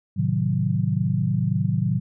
sine chord, A diminished seventh, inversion none, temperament equal with one note detuned, 110 / 132.1 / 155.56 / 185 Hz, A2 / C3 / Eb3 / Gb3, 0 / +17 / 0 / 0 cents, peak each -25 dBFS, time 0.16-2 s, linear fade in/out 20 ms, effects none

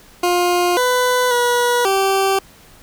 20% pulse tone with pitch steps, 353.9 / 499.3 / 484.5 / 388.3 Hz, F4 / B4 / B4 / G4, +23 / +19 / -33 / -16 cents, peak -9 dBFS, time 0.23-2.39 s, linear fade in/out 5 ms, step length 540 ms, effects pink hiss -46 dBFS RMS until 2.82 s

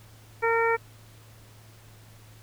harmonic tone, 458.4 Hz, A#4, 29 cents flat, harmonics 1 / 2 / 3 / 4 / 5, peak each -24 / -27 / -29 / -30 / -31 dBFS, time 0.42-0.77 s, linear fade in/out 20 ms, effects added 109 Hz sine -50 dBFS peak until 2.42 s + pink hiss -55 dBFS RMS until 2.42 s

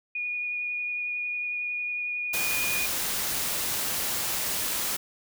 sine tone with vibrato, 2450 Hz, D#7, 27 cents flat, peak -28 dBFS, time 0.15-2.86 s, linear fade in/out 5 ms, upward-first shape triangle, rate 11 Hz, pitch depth 12 cents each way
white noise, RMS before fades -29 dBFS, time 2.33-4.97 s, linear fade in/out 10 ms
effects none

